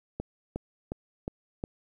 click train, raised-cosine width 2 ms, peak -19 dBFS, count 5, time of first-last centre 0.2-1.639 s, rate 2.78 Hz, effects 10-bit

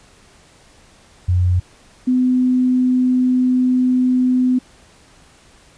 sine tone pair in turn, 90 / 253.1 Hz, F#2 / B3, -47 / +43 cents, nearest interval octave + tritone, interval 1790 cents, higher second, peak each -12 dBFS, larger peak neither, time 1.28-1.6 / 2.07-4.59 s, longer second, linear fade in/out 10 ms, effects pink hiss -49 dBFS RMS until 5.77 s + resampled to 22050 Hz

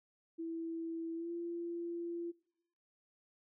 sine tone with pitch glide, 329.6 to 341.6 Hz, E4 to F4, 0 to -38 cents, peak -38 dBFS, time 0.38-2.32 s, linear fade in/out 20 ms, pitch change +62 cents, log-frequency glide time 1.15-1.31 s, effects noise-tail reverb RT60 0.8 s tail -23 dB re dry

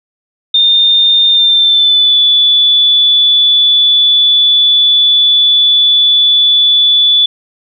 sine tone with pitch glide, 3626 to 3460 Hz, A#7 to A7, -49 to -30 cents, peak -5 dBFS, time 0.54-7.26 s, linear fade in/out 5 ms, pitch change -81 cents, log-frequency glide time 1.29-2.19 s, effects none

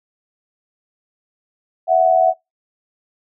sine tone pair together, 658 / 740 Hz, E5 / F#5, -3 / 0 cents, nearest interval major second, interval 203 cents, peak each -13 dBFS, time 1.87-2.34 s, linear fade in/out 50 ms, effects noise-tail reverb RT60 0.2 s tail -26 dB re dry

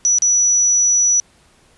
sine tone with dropouts, 5900 Hz, F#8, 6 cents flat, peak -11 dBFS, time 0.05-1.2 s, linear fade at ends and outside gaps 0 ms, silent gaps 0.185-0.221 s, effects pink hiss -53 dBFS RMS until 1.77 s + resampled to 24000 Hz

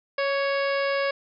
harmonic tone with a mistuned harmonic, 554.4 Hz, C#5, in tune, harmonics 1 / 2 / 3 / 4 / 5 / 6 / 7 / 8 / 9, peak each -24 / -31 / -31 / -33 / -37 / -43 / -44 / -43 / -40 dBFS, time 0.18-1.11 s, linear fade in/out 5 ms, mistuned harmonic 2, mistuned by +22 cents, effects none

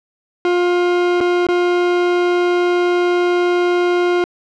40% pulse tone with dropouts, 353.7 Hz, F4, 22 cents sharp, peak -12 dBFS, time 0.45-4.24 s, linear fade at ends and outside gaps 1 ms, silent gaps 1.205-1.21 / 1.468-1.487 s, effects low-pass 3000 Hz 12 dB/octave

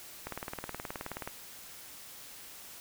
click train, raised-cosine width 0.5 ms, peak -22 dBFS, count 20, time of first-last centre 0.27-1.275 s, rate 18.9 Hz, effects white hiss -49 dBFS RMS until 2.8 s

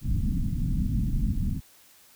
pink low-pass noise, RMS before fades -26 dBFS, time 0.01-1.61 s, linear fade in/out 50 ms, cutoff 250 Hz, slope 48 dB/octave, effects white hiss -56 dBFS RMS until 2.15 s

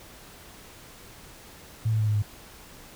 sine tone with pitch steps, 111.1 / 109.32 / 107.56 / 105.84 / 104.14 Hz, A2 / A2 / A2 / G#2 / G#2, +17 / -11 / -39 / +33 / +5 cents, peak -21 dBFS, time 1.85-2.225 s, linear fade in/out 10 ms, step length 75 ms, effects pink hiss -48 dBFS RMS until 2.95 s

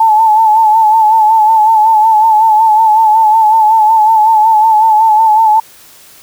sine tone with vibrato, 874 Hz, A5, 12 cents flat, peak -4 dBFS, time 0-5.6 s, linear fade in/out 5 ms, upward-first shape sine, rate 5.4 Hz, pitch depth 54 cents each way, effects white hiss -39 dBFS RMS until 6.22 s

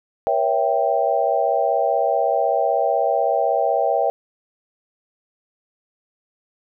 sine chord, A# diminished seventh, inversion none, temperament equal with one note detuned, 478.4 / 554.4 / 659.3 / 784 Hz, A#4 / C#5 / E5 / G5, +45 / 0 / 0 / 0 cents, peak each -24 / -22 / -21 / -21 dBFS, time 0.27-4.1 s, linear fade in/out 0 ms, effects none

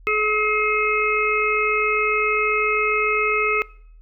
harmonic tone, 426.3 Hz, G#4, 45 cents sharp, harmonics 1 / 3 / 5 / 6, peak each -23 / -23 / -23 / -23 dBFS, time 0.07-3.62 s, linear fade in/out 0 ms, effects noise-tail reverb RT60 0.6 s tail -22 dB re dry + added 40 Hz sine -43 dBFS peak until 4.01 s

